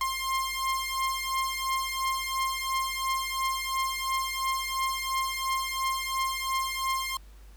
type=beating tone pair; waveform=sawtooth; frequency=1057 / 1059.9 Hz; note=C6 / C6; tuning=+17 / +22 cents; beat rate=2.9 Hz; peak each=-27 dBFS; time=0.01-7.17 s; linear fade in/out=2 ms; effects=added 50 Hz sine -47 dBFS peak until 7.56 s + pink hiss -60 dBFS RMS until 7.56 s